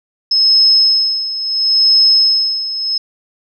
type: tone with tremolo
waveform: sine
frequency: 5180 Hz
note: E8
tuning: 31 cents flat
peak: -6 dBFS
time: 0.31-2.98 s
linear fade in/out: 5 ms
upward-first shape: sine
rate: 0.73 Hz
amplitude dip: 75%
effects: none